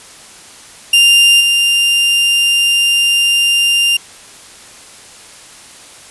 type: tone with level steps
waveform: 40% pulse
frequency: 2794 Hz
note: F7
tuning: in tune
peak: -4 / -8 dBFS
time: 0.93-3.97 s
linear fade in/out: 5 ms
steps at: 1.4 s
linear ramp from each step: 10 ms
effects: white hiss -37 dBFS RMS until 6.1 s + resampled to 24000 Hz